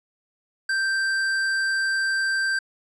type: tone with tanh clipping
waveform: sine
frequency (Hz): 1568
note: G6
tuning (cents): 0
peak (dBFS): -23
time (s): 0.69-2.59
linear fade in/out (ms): 5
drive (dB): 15
effects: low-pass 9000 Hz 12 dB/octave